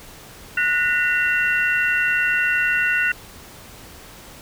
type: tone cluster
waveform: sine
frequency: 1465 / 1835 / 1987 / 2734 Hz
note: F#6 / A#6 / B6 / F7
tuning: -18 / -28 / +10 / -37 cents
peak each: -19 / -25 / -27 / -23 dBFS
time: 0.57-3.12 s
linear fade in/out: 5 ms
effects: pink hiss -42 dBFS RMS until 4.41 s